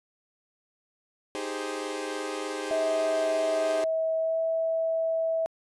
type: chord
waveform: sawtooth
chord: Ab major seventh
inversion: second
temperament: equal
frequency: 311.1 / 392 / 415.3 / 523.3 Hz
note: Eb4 / G4 / Ab4 / C5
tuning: 0 / 0 / 0 / 0 cents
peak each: -33 dBFS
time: 1.35-3.84 s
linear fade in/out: 0 ms
type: tone with pitch glide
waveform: sine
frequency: 645 to 652.1 Hz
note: E5 to E5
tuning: -38 to -19 cents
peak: -24 dBFS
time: 2.71-5.46 s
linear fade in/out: 0 ms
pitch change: +19 cents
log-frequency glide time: 4.17-4.39 s
effects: resampled to 24000 Hz

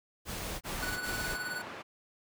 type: noise bursts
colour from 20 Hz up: pink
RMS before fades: -38 dBFS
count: 3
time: 0.25-1.38 s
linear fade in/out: 50 ms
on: 360 ms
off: 25 ms
type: band-pass noise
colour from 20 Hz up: white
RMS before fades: -44 dBFS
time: 0.64-1.83 s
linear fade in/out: 20 ms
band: 110 to 1600 Hz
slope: 12 dB/octave
type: tone with tremolo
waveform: square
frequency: 1480 Hz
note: F#6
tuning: in tune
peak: -34 dBFS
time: 0.82-1.62 s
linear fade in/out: 10 ms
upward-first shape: sine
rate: 19 Hz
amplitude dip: 55%
effects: none

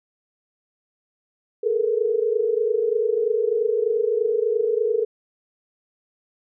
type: tone cluster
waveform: sine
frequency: 422.7 / 445.9 / 474.5 Hz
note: G#4 / A4 / A#4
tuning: +31 / +23 / +31 cents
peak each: -23 dBFS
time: 1.63-5.05 s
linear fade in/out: 10 ms
effects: none

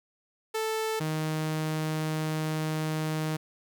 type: tone pair in turn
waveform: sawtooth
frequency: 440 / 156.24 Hz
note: A4 / D#3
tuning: 0 / +8 cents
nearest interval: octave + tritone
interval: 1792 cents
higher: first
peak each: -24 dBFS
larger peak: neither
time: 0.54-1 / 1-3.37 s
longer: second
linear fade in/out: 10 ms
effects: 10-bit

